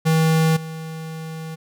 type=tone with level steps; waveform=square; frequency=160.3 Hz; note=E3; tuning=48 cents flat; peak=-15 / -30 dBFS; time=0.05-1.56 s; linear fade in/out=20 ms; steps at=0.56 s; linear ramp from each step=10 ms; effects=none